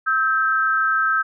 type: tone pair together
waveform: sine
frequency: 1295.1 / 1568 Hz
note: E6 / G6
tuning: -31 / 0 cents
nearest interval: minor third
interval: 331 cents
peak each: -19 dBFS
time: 0.06-1.23 s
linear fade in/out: 20 ms
effects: none